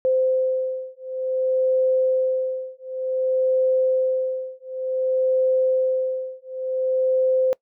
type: beating tone pair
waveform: sine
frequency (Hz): 518 / 518.55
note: C5 / C5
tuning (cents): -17 / -16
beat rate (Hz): 0.55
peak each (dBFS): -22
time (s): 0.05-7.53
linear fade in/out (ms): 0
effects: noise-tail reverb RT60 0.1 s tail -23 dB re dry